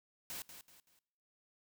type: noise with echo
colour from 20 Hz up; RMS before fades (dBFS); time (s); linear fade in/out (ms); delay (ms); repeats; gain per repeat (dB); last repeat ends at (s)
white; -44; 0.3-0.42; 0; 190; 3; -9; 0.99
effects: noise-tail reverb RT60 0.9 s tail -23 dB re dry